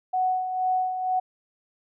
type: tone with tremolo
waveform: sine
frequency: 742 Hz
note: F#5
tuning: 5 cents sharp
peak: -20 dBFS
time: 0.13-1.2 s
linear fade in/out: 10 ms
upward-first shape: sine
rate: 2.1 Hz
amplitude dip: 55%
effects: none